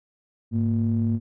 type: ring-modulated tone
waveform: triangle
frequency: 62.2 Hz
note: B1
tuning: 13 cents sharp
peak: -15 dBFS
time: 0.51-1.2 s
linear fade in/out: 50 ms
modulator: 167 Hz
effects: none